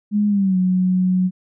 sine tone with pitch glide, 207.7 to 183.97 Hz, G#3 to F#3, 0 to -10 cents, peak -14 dBFS, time 0.11-1.31 s, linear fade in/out 50 ms, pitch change -210 cents, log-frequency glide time 0.28-0.57 s, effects none

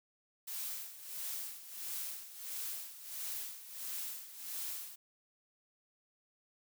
blue noise with tremolo, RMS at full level -40 dBFS, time 0.47-4.96 s, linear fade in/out 10 ms, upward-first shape sine, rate 1.5 Hz, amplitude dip 75%, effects none

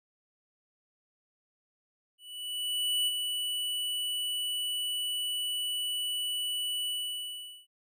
square tone with ADSR envelope, 2960 Hz, F#7, in tune, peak -26 dBFS, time 2.18-7.67 s, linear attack 890 ms, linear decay 32 ms, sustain -5 dB, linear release 790 ms, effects none

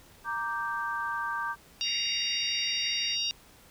sine chord, G minor, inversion first, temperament equal, 932.3 / 1174.7 / 1568 Hz, Bb5 / D6 / G6, 0 / 0 / 0 cents, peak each -35 / -34 / -33 dBFS, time 0.24-1.56 s, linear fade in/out 50 ms
harmonic tone, 934 Hz, A#5, 3 cents sharp, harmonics 3 / 4 / 5 / 6, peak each -32 / -33 / -34 / -35 dBFS, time 1.81-3.31 s, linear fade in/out 0 ms
pink band-pass noise, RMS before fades -41 dBFS, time 1.83-3.17 s, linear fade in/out 50 ms, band 2000 to 2300 Hz, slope 96 dB/octave
effects pink hiss -56 dBFS RMS until 3.7 s

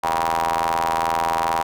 sawtooth ring-modulated tone, 82.41 Hz, E2, in tune, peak -12 dBFS, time 0.03-1.63 s, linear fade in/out 10 ms, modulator 876 Hz, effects none

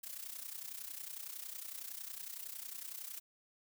blue noise with amplitude modulation, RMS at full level -43 dBFS, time 0.03-3.2 s, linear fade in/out 10 ms, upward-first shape sine, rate 30.9 Hz, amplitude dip 75%, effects none

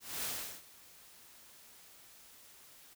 white noise with ADSR envelope, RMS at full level -37 dBFS, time 0-2.95 s, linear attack 230 ms, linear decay 390 ms, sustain -21 dB, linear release 22 ms, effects none

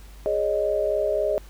sine chord, Ab suspended fourth, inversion none, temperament equal with one note detuned, 415.3 / 554.4 / 618 Hz, Ab4 / Db5 / Eb5, 0 / 0 / -12 cents, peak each -26 / -27 / -23 dBFS, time 0.26-1.38 s, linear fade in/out 0 ms, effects added 50 Hz sine -42 dBFS peak until 1.49 s + pink hiss -52 dBFS RMS until 1.49 s

